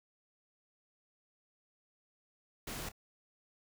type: noise with echo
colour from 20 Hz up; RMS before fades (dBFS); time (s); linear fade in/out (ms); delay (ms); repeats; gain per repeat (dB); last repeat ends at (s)
pink; -42; 2.67-2.89; 5; 29; 1; -14; 2.919
effects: none